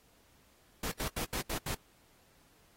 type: noise bursts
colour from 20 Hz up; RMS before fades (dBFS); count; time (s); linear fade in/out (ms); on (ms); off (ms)
pink; -36; 6; 0.83-1.747; 5; 87; 79
effects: pink hiss -66 dBFS RMS until 2.76 s + AAC 48 kbps